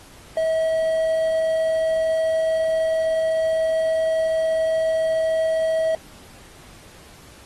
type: tone with quantisation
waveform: triangle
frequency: 644 Hz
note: E5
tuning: 41 cents flat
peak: -16 dBFS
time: 0.37-5.95 s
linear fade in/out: 2 ms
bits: 7
effects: pink hiss -47 dBFS RMS until 7.45 s + AAC 32 kbps

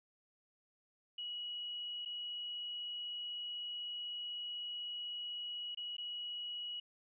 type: tone with dropouts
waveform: sine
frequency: 2916 Hz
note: F#7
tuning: 26 cents flat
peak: -40 dBFS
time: 1.18-6.8 s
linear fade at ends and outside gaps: 5 ms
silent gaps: 2.051-2.057 / 5.748-5.772 / 5.968-5.981 s
effects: none

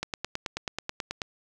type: click train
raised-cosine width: 0.2 ms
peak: -13 dBFS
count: 12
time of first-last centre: 0.03-1.218 s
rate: 9.26 Hz
effects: none

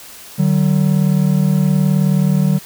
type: tone pair together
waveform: triangle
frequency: 150.33 / 189.4 Hz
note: D3 / F#3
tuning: +41 / +41 cents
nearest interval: major third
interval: 400 cents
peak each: -12 dBFS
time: 0.38-2.59 s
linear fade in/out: 20 ms
effects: white hiss -37 dBFS RMS until 2.65 s

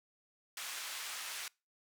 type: band-pass noise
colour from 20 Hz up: pink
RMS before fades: -43 dBFS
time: 0.57-1.48 s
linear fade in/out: 2 ms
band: 1500 to 12000 Hz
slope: 12 dB/octave
effects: noise-tail reverb RT60 0.3 s tail -26 dB re dry

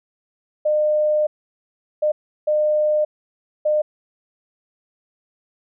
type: tone bursts at uneven times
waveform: sine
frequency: 606 Hz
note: D#5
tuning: 46 cents flat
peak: -15 dBFS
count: 4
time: 0.65-1.27 / 2.02-2.12 / 2.47-3.05 / 3.65-3.82 s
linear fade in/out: 10 ms
effects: none

